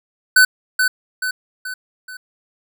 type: tone with echo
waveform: square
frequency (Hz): 1507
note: F#6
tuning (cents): +31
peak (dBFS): -8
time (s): 0.36-0.45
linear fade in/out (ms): 5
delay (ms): 430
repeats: 4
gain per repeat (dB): -6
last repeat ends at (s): 2.17
effects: none